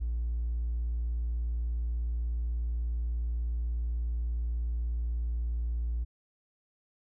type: tone with hard clipping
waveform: sine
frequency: 58.27 Hz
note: A#1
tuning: in tune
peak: -29 dBFS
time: 0-6.05 s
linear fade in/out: 20 ms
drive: 1 dB
effects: none